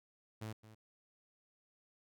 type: tone with echo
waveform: sawtooth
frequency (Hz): 109.1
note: A2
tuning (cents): -14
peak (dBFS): -38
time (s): 0.41-0.53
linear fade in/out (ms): 10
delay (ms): 220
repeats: 1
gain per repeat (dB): -14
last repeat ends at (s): 0.75
effects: none